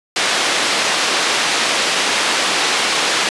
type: band-pass noise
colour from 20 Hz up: white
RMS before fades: -17 dBFS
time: 0.16-3.29 s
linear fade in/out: 2 ms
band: 290 to 4300 Hz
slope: 12 dB/octave
effects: resampled to 24000 Hz